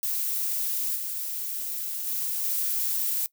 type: noise with level steps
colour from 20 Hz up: violet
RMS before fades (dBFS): -28 / -32 / -29 / -27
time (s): 0.03-3.26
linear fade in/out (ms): 0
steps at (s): 0.95 / 2.06 / 2.43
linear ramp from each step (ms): 20
effects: noise-tail reverb RT60 0.1 s tail -20 dB re dry